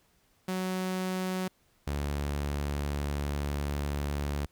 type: tone pair in turn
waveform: sawtooth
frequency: 185.7 / 72.01 Hz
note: F#3 / D2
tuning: +7 / -33 cents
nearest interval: octave + major third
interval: 1640 cents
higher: first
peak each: -26 dBFS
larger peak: neither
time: 0.48-1.48 / 1.87-4.46 s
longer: second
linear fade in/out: 5 ms
effects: pink hiss -68 dBFS RMS until 4.51 s